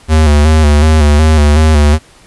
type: tone with vibrato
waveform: square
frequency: 76 Hz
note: D#2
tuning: 40 cents flat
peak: -5 dBFS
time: 0.08-1.99 s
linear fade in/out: 50 ms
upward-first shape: square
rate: 2.7 Hz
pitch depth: 52 cents each way
effects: pink hiss -42 dBFS RMS until 2.26 s + resampled to 24000 Hz